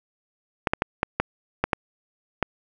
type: clicks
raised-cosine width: 0.5 ms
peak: -5 dBFS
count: 8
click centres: 0.672 / 0.735 / 0.821 / 1.031 / 1.2 / 1.64 / 1.732 / 2.427 s
effects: none